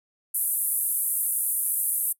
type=band-pass noise; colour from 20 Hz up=white; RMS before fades=-26 dBFS; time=0.34-2.13 s; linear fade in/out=10 ms; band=9500 to 13000 Hz; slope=48 dB/octave; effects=noise-tail reverb RT60 0.1 s tail -23 dB re dry